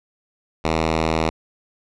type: tone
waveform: 5% pulse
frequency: 80.1 Hz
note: E2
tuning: 49 cents flat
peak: -7 dBFS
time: 0.64-1.3 s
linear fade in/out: 10 ms
effects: low-pass 5000 Hz 12 dB/octave